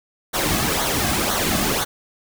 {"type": "noise with flanger", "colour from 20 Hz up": "pink", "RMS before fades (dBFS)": -21, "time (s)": [0.33, 1.85], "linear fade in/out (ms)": 20, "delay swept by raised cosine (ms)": [0.39, 2.19], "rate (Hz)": 2, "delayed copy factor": -0.65, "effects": []}